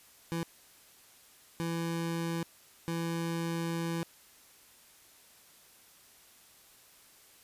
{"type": "tone bursts at uneven times", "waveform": "25% pulse", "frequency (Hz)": 167.1, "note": "E3", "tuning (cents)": 24, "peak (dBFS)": -28, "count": 3, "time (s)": [[0.32, 0.43], [1.6, 2.43], [2.88, 4.03]], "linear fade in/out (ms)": 0, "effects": ["white hiss -59 dBFS RMS until 7.43 s", "resampled to 32000 Hz"]}